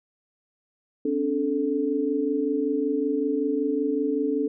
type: tone cluster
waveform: sine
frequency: 263.6 / 288.9 / 437.7 Hz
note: C4 / D4 / A4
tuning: +13 / -28 / -9 cents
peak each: -29 / -25 / -26 dBFS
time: 1.05-4.48 s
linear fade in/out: 5 ms
effects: none